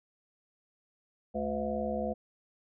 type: harmonic tone with a mistuned harmonic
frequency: 72 Hz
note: D2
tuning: 34 cents flat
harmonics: 1 / 3 / 5 / 7 / 9 / 10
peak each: -43 / -35 / -42 / -35 / -37 / -39 dBFS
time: 1.34-2.14 s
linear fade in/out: 20 ms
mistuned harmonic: 10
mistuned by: -26 cents
effects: none